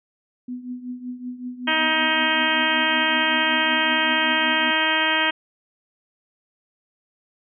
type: tone with tremolo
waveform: sine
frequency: 248.7 Hz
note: B3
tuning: 12 cents sharp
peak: -26 dBFS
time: 0.48-4.71 s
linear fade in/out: 5 ms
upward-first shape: triangle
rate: 5.3 Hz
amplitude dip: 80%
type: harmonic tone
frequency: 315.5 Hz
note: D#4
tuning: 24 cents sharp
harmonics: 1 / 2 / 3 / 4 / 5 / 6 / 7 / 8 / 9 / 10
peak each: -30 / -30 / -26 / -30 / -25 / -25 / -29 / -27 / -29 / -25 dBFS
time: 1.67-5.31 s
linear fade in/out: 10 ms
effects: none

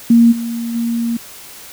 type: tone with level steps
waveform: sine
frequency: 233.1 Hz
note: A#3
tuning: in tune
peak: -5 / -19 / -15 dBFS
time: 0.1-1.17 s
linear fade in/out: 5 ms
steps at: 0.31 / 0.74 s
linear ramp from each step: 20 ms
effects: white hiss -36 dBFS RMS until 1.72 s

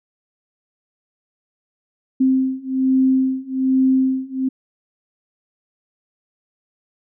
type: beating tone pair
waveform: sine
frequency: 261.6 / 262.8 Hz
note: C4 / C4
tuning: 0 / +8 cents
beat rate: 1.2 Hz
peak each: -18 / -17 dBFS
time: 2.2-4.49 s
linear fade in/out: 10 ms
effects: none

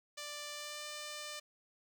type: tone with pitch glide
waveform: 5% pulse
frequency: 590 to 596.9 Hz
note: D5 to D5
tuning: +8 to +28 cents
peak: -31 dBFS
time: 0.17-1.4 s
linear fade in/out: 10 ms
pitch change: +20 cents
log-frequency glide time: 0.53-0.87 s
effects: none

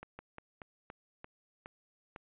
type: slowing click train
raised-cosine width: 0.5 ms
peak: -30 dBFS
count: 8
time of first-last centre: 0.03-2.161 s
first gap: 160 ms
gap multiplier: 1.21
effects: resampled to 8000 Hz

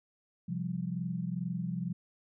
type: chord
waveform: sine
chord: C suspended fourth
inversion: none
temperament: equal with one note detuned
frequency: 130.81 / 173.71 / 196 Hz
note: C3 / F3 / G3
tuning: 0 / -9 / 0 cents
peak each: -39 / -34 / -39 dBFS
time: 0.48-1.93 s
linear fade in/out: 10 ms
effects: none

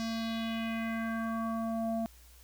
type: tone with low-pass filter sweep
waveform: square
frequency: 226.3 Hz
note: A3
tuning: 49 cents sharp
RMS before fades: -34 dBFS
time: 0-2.06 s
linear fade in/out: 0 ms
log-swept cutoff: 5400 to 600 Hz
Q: 2.9
effects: added 60 Hz sine -55 dBFS peak until 2.43 s + white hiss -60 dBFS RMS until 2.43 s

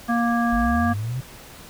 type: harmonic tone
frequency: 235.1 Hz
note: A#3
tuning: 15 cents sharp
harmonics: 1 / 3 / 5 / 7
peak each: -20 / -25 / -27 / -28 dBFS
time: 0.08-0.94 s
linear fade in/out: 20 ms
type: linear sweep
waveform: sine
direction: up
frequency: 44.68 to 133.4 Hz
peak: -24 dBFS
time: 0.52-1.21 s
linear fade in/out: 10 ms
effects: pink hiss -43 dBFS RMS until 1.69 s

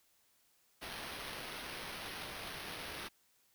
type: noise with sample-and-hold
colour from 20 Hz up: violet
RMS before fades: -45 dBFS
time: 0.81-3.09 s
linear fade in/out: 20 ms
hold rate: 7350 Hz
effects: white hiss -72 dBFS RMS until 3.54 s

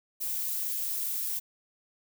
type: noise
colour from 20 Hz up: violet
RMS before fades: -32 dBFS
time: 0.2-1.4 s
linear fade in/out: 20 ms
effects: none

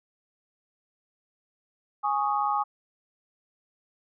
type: chord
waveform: sine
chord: Ab suspended fourth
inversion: none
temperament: equal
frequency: 830.6 / 1108.7 / 1244.5 Hz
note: Ab5 / Db6 / Eb6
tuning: 0 / 0 / 0 cents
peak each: -26 / -29 / -29 dBFS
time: 2.03-2.64 s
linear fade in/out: 20 ms
effects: none

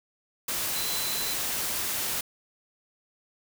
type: tone in noise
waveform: sine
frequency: 4029 Hz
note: B7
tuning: 34 cents sharp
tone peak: -34 dBFS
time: 0.75-1.34 s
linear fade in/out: 5 ms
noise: white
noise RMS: -30 dBFS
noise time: 0.48-2.21 s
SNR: -7 dB
effects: none

